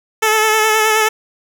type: tone with vibrato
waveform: 10% pulse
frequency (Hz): 434.7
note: A4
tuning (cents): -21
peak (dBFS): -3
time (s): 0.22-1.09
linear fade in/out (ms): 10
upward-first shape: sine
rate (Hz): 9.5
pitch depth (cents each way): 28
effects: none